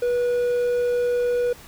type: tone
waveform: triangle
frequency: 486.6 Hz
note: B4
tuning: 26 cents flat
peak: -17 dBFS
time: 0.02-1.53 s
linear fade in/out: 5 ms
effects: pink hiss -45 dBFS RMS until 1.67 s